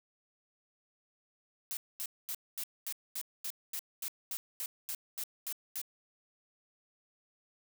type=noise bursts; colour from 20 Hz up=blue; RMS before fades=-38 dBFS; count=15; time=1.71-5.815 s; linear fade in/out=0 ms; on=59 ms; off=230 ms; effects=none